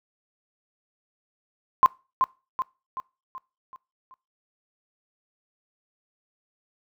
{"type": "tone with echo", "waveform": "sine", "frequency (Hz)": 1046.5, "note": "C6", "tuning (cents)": 0, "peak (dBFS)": -11, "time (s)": [1.83, 1.86], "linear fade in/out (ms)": 0, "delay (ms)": 380, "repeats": 6, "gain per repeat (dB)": -6, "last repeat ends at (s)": 4.14, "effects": ["noise-tail reverb RT60 0.3 s tail -23 dB re dry"]}